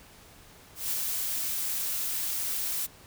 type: noise with ADSR envelope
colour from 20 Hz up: blue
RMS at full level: -28 dBFS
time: 0.75-2.87 s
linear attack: 180 ms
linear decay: 3 ms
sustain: -3 dB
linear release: 20 ms
effects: pink hiss -53 dBFS RMS until 3.06 s